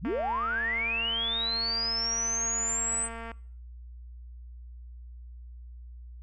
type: linear sweep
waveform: sine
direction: up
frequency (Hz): 116.54 to 8220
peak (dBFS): -27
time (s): 0.01-3.09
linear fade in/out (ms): 50
type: click train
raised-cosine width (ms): 0.5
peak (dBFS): -26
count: 749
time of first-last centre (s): 0.05-3.316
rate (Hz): 229
effects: noise-tail reverb RT60 0.6 s tail -23 dB re dry + added 60 Hz sine -42 dBFS peak until 6.22 s